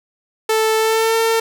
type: tone with pitch glide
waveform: sawtooth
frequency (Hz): 440 to 452.1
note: A4 to A4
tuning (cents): 0 to +47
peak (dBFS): -10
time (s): 0.49-1.4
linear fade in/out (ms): 5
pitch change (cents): +47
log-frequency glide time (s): 0.77-1.16
effects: none